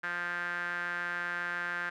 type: tone with band-pass filter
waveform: sawtooth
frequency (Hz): 174.8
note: F3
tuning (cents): +2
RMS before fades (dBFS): -35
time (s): 0.03-1.9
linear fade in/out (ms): 10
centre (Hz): 1600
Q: 6.7
effects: none